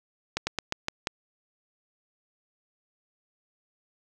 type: slowing click train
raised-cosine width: 0.2 ms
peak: -10 dBFS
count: 6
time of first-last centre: 0.37-1.071 s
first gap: 100 ms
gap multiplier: 1.17
effects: none